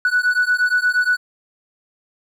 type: beating tone pair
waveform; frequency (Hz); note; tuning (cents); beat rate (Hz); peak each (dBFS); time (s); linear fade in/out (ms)
triangle; 1475 / 1483.5; F#6 / F#6; -6 / +4; 8.5; -15; 0.05-1.17; 2
effects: tanh soft clip ceiling -9 dBFS